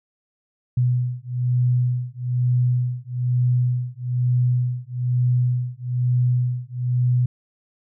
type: beating tone pair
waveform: sine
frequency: 123.47 / 124.57 Hz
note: B2 / B2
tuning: 0 / +15 cents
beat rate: 1.1 Hz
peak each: -21 dBFS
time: 0.77-7.26 s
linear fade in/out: 5 ms
effects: none